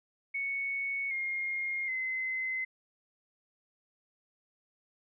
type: tone with pitch steps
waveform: sine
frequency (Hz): 2217 / 2133 / 2052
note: C#7 / C7 / C7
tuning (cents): 0 / +33 / -34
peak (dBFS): -31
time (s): 0.34-2.65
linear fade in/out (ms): 10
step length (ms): 770
effects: none